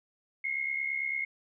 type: tone pair together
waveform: sine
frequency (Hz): 2100 / 2169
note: C7 / C#7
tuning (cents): +6 / -38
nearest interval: minor second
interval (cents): 56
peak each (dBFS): -35 / -31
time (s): 0.44-1.25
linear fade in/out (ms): 5
effects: none